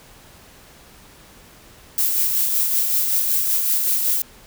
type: noise with tremolo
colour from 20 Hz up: violet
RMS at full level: -18 dBFS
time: 1.98-4.22 s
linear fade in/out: 0 ms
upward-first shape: sine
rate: 5.3 Hz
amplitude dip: 35%
effects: pink hiss -47 dBFS RMS until 4.46 s